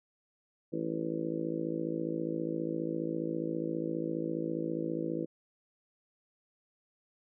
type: harmonic tone with a mistuned harmonic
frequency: 54.8 Hz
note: A1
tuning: 6 cents flat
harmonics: 3 / 4 / 5 / 6 / 7 / 8 / 9 / 10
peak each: -40 / -43 / -40 / -35 / -43 / -44 / -39 / -48 dBFS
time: 0.72-5.26 s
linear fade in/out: 20 ms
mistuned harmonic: 10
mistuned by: +32 cents
effects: none